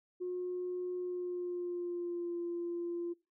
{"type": "tone with pitch glide", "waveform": "sine", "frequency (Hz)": [360.7, 344.8], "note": ["F#4", "F4"], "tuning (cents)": [-44, -22], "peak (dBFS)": -34, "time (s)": [0.2, 3.14], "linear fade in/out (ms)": 20, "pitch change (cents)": -78, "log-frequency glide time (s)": [0.95, 2.38], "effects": ["noise-tail reverb RT60 0.3 s tail -24 dB re dry", "tanh soft clip ceiling -30 dBFS"]}